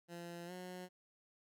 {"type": "tone with pitch glide", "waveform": "15% pulse", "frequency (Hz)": [171.9, 181.7], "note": ["F3", "F#3"], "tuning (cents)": [-27, -31], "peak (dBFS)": -40, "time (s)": [0.08, 0.89], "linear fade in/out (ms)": 50, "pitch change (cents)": 96, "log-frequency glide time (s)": [0.46, 0.52], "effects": []}